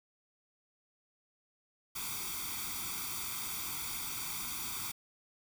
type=noise with comb filter; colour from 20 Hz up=white; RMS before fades=-39 dBFS; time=1.95-4.92 s; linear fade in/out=10 ms; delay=0.86 ms; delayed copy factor=+1; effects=none